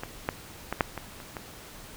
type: clicks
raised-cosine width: 0.5 ms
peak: -18 / -11 / -14 / -6 / -19 / -26 / -20 dBFS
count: 7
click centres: 0.035 / 0.289 / 0.726 / 0.808 / 0.977 / 1.202 / 1.368 s
effects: pink hiss -46 dBFS RMS until 1.96 s